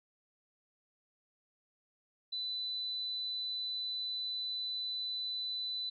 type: tone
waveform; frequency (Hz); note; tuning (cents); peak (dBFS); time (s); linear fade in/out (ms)
sine; 3996; B7; +20; -35; 2.32-5.9; 10
effects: none